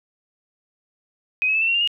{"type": "tone with pitch steps", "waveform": "sine", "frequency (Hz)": [2514, 2568, 2624, 2680, 2738, 2798, 2858], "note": ["D#7", "E7", "E7", "E7", "F7", "F7", "F7"], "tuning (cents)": [17, -46, -9, 28, -35, 3, 39], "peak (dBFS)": -17, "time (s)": [1.42, 1.875], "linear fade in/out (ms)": 0, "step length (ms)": 65, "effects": []}